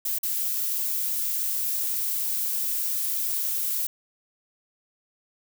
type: noise with dropouts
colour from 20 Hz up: violet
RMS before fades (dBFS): -27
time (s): 0.05-3.87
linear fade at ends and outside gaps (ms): 5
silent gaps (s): 0.186-0.231
effects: none